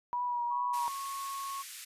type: tone with vibrato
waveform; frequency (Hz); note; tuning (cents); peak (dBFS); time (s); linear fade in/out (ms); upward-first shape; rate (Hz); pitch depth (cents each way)
sine; 968; B5; -35; -30; 0.13-0.88; 0; triangle; 2.4; 29
type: tone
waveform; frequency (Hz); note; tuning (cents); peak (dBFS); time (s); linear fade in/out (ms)
sine; 1099; C#6; -15; -36; 0.5-1.63; 20
type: band-pass noise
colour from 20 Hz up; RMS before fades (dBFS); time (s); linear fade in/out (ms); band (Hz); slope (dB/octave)
white; -46; 0.73-1.85; 10; 1600 to 13000; 24
effects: resampled to 32000 Hz